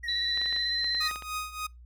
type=tone with vibrato; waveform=triangle; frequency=1885 Hz; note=A#6; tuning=19 cents sharp; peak=-32 dBFS; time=0.03-1.11 s; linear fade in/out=10 ms; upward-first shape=square; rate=16 Hz; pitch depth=25 cents each way
type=tone with pitch glide; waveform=sine; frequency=3955 to 4066 Hz; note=B7 to B7; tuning=+2 to +50 cents; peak=-27 dBFS; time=0.08-1.08 s; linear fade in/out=5 ms; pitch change=+48 cents; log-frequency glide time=0.21-0.83 s
type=clicks; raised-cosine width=0.3 ms; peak=-25 dBFS; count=10; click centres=0.374 / 0.415 / 0.459 / 0.526 / 0.564 / 0.844 / 0.949 / 1.112 / 1.159 / 1.223 s
type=tone with tremolo; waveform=sawtooth; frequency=1248 Hz; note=D#6; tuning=5 cents sharp; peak=-26 dBFS; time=1-1.67 s; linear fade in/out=10 ms; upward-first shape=triangle; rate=3.4 Hz; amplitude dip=85%
effects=noise-tail reverb RT60 0.2 s tail -25 dB re dry + added 60 Hz sine -47 dBFS peak until 1.85 s